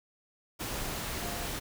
sine tone in noise, 698.5 Hz, F5, in tune, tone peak -43 dBFS, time 1.2-1.47 s, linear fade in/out 20 ms, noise pink, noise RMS -36 dBFS, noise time 0.59-1.6 s, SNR -10 dB, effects none

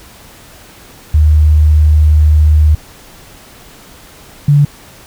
sine tone pair in turn, 76.4 / 144.64 Hz, D#2 / D3, -31 / -26 cents, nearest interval major seventh, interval 1105 cents, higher second, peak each -4 dBFS, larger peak neither, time 1.14-2.75 / 4.48-4.65 s, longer first, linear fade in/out 5 ms, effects pink hiss -38 dBFS RMS until 5.06 s

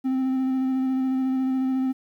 triangle tone with vibrato, 261.6 Hz, C4, in tune, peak -19 dBFS, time 0.04-1.93 s, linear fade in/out 20 ms, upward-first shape square, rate 14 Hz, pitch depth 12 cents each way, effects 10-bit

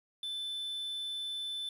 triangle tone, 3520 Hz, A7, in tune, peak -34 dBFS, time 0.23-1.69 s, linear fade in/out 2 ms, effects resampled to 32000 Hz + 10-bit

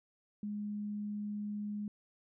sine tone, 207.7 Hz, G#3, in tune, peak -36 dBFS, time 0.43-1.88 s, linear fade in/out 2 ms, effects none

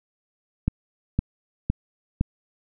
click train, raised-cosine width 5 ms, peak -8 dBFS, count 4, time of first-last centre 0.68-2.211 s, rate 1.96 Hz, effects none

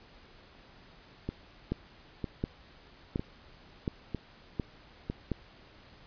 two click trains, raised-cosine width 3 ms, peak -20 / -17 dBFS, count 5 / 6, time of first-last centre 1.29-5.1 / 1.72-5.317 s, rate 1.05 / 1.39 Hz, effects pink hiss -56 dBFS RMS until 6.06 s + resampled to 11025 Hz

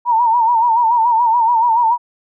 sine tone with vibrato, 930 Hz, A#5, 4 cents flat, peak -10 dBFS, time 0.05-1.98 s, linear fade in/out 50 ms, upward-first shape sine, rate 7 Hz, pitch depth 87 cents each way, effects none

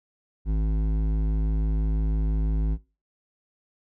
triangle tone with hard clipping, 53 Hz, G#1, 36 cents sharp, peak -23 dBFS, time 0.45-2.78 s, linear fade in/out 50 ms, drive 15 dB, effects noise-tail reverb RT60 0.3 s tail -20 dB re dry

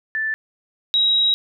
sine tone pair in turn, 1760 / 3832 Hz, A6 / A#7, 0 / +47 cents, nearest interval octave + minor second, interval 1347 cents, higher second, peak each -20 / -14 dBFS, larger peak second, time 0.15-0.34 / 0.94-1.34 s, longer second, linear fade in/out 0 ms, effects none

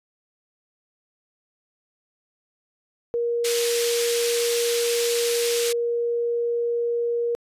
sine tone, 472.3 Hz, A#4, 23 cents sharp, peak -21 dBFS, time 3.14-7.35 s, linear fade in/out 0 ms
pink band-pass noise, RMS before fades -28 dBFS, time 3.44-5.73 s, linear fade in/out 10 ms, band 2800 to 11000 Hz, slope 12 dB/octave
effects resampled to 32000 Hz

